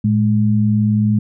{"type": "tone pair together", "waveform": "sine", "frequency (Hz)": [111.4, 210.3], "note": ["A2", "G#3"], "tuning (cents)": [22, 22], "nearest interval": "major seventh", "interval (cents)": 1100, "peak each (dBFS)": [-15, -14], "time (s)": [0.04, 1.19], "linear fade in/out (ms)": 5, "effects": []}